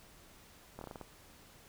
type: slowing click train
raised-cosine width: 1 ms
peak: -30 dBFS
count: 7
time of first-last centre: 0.79-1.013 s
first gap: 23 ms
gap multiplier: 1.19
effects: pink hiss -59 dBFS RMS until 1.68 s